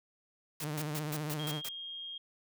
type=noise bursts; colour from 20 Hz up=white; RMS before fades=-40 dBFS; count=7; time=0.6-1.688 s; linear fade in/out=2 ms; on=44 ms; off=130 ms
type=tone with vibrato; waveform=sawtooth; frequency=151.2 Hz; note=D#3; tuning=49 cents flat; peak=-31 dBFS; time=0.6-1.62 s; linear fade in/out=50 ms; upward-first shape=triangle; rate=15 Hz; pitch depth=76 cents each way
type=tone; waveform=sine; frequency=3236 Hz; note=G#7; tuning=46 cents flat; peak=-40 dBFS; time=1.39-2.18 s; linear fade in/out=5 ms
effects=none